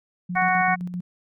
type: tone with tremolo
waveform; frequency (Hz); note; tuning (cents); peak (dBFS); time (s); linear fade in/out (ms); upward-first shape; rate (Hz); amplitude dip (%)
sine; 178.4; F3; +37; -26; 0.29-1.01; 10; square; 7.7; 50
type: harmonic tone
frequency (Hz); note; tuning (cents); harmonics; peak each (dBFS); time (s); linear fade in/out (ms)
370; F#4; 0; 2 / 3 / 4 / 5 / 6; -21 / -26 / -26 / -26 / -26; 0.35-0.76; 20
effects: none